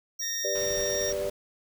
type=tone; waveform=square; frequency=5650 Hz; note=F8; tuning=19 cents sharp; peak=-31 dBFS; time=0.19-1.13 s; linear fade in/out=10 ms
type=tone with pitch glide; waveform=20% pulse; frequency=1839 to 1826.3 Hz; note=A#6 to A#6; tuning=-24 to -36 cents; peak=-29 dBFS; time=0.21-1.12 s; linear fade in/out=20 ms; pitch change=-12 cents; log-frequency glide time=0.43-0.79 s
type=chord; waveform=sine; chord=G major; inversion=none; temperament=equal; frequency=392 / 493.9 / 587.3 Hz; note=G4 / B4 / D5; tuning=0 / 0 / 0 cents; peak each=-34 / -34 / -30 dBFS; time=0.44-1.3 s; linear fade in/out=10 ms
type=noise; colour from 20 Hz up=pink; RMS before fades=-41 dBFS; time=0.55-1.3 s; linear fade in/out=5 ms
effects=none